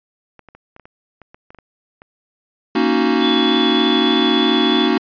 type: clicks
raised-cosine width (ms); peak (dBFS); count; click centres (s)
0.5; -26; 12; 0.393 / 0.487 / 0.55 / 0.764 / 0.797 / 0.855 / 1.217 / 1.345 / 1.505 / 1.547 / 1.587 / 2.019
type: chord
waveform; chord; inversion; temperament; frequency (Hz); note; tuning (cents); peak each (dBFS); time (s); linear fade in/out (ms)
square; D# minor seventh; second; equal; 233.1 / 277.2 / 311.1 / 370; A#3 / C#4 / D#4 / F#4; 0 / 0 / 0 / 0; -20; 2.75-4.98; 5
type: tone with vibrato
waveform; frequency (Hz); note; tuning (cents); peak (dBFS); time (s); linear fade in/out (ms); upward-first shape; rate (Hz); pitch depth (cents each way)
sine; 3425; A7; -47; -19; 3.19-4.9; 50; sine; 3.3; 8
effects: resampled to 11025 Hz